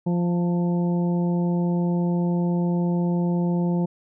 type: harmonic tone with a mistuned harmonic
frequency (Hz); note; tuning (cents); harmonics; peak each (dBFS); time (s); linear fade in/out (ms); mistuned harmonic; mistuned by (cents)
174.1; F3; -5; 1 / 2 / 3 / 4 / 5; -20 / -29 / -34 / -39 / -37; 0.06-3.86; 10; 5; +26
effects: none